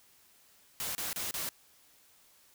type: noise bursts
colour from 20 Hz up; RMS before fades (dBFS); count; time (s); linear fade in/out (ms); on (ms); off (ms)
white; -36; 4; 0.8-1.49; 0; 150; 30
effects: white hiss -63 dBFS RMS until 2.54 s